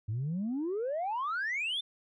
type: exponential sweep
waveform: sine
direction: up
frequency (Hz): 101.3 to 3619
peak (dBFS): -29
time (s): 0.08-1.81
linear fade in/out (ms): 10
effects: tanh soft clip ceiling -28 dBFS